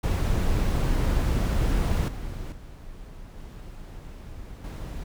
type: noise with level steps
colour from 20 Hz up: brown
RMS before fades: -23 / -34 / -42 / -40 / -34 dBFS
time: 0.03-5.04 s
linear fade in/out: 10 ms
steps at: 2.08 / 2.52 / 3.37 / 4.64 s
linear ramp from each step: 2 ms
effects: none